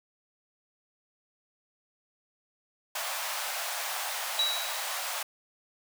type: high-pass noise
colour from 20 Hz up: pink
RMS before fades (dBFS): -34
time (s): 2.95-5.23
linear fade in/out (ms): 5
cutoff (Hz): 610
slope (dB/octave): 48
type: tone with exponential decay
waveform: sine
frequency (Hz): 3891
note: B7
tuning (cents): -27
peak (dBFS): -22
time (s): 4.39-5.04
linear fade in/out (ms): 2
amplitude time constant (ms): 140
effects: none